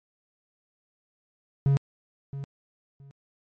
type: tone with echo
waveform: triangle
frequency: 138.59 Hz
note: C#3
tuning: in tune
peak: -16 dBFS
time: 1.66-1.77 s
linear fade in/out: 0 ms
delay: 670 ms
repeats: 2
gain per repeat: -14 dB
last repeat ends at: 3.11 s
effects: MP3 32 kbps